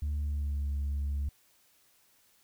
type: tone with pitch glide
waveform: sine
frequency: 73.7 to 70.82 Hz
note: D2 to C#2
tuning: +7 to +38 cents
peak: -27 dBFS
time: 0.02-1.29 s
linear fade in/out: 5 ms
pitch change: -69 cents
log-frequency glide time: 0.19-0.67 s
effects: tanh soft clip ceiling -28 dBFS + white hiss -66 dBFS RMS until 2.43 s